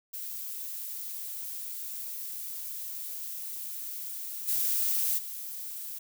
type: noise with level steps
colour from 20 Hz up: violet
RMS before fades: -38 / -28 / -39 dBFS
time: 0.13-5.99 s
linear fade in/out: 10 ms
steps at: 4.47 / 5.17 s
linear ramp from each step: 20 ms
effects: none